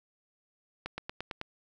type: accelerating click train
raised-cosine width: 0.3 ms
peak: -20 dBFS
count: 6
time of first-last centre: 0.86-1.414 s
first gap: 120 ms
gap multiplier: 0.96
effects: none